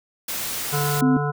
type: noise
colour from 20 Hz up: white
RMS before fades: -28 dBFS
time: 0.28-1.01 s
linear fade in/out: 5 ms
type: harmonic tone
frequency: 145.8 Hz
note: D3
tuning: 12 cents flat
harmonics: 1 / 3 / 5 / 7 / 9 / 10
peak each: -23 / -28 / -30 / -31 / -33 / -33 dBFS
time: 0.72-1.32 s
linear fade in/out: 20 ms
type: tone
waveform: sine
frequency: 258.5 Hz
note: C4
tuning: 21 cents flat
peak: -15 dBFS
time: 1.02-1.17 s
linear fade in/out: 2 ms
effects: none